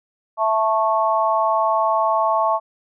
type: chord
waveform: sine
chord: A major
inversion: second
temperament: just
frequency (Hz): 660 / 880 / 1100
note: E5 / A5 / C#6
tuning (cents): +2 / 0 / -14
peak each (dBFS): -20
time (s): 0.37-2.6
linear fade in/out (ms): 50
effects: none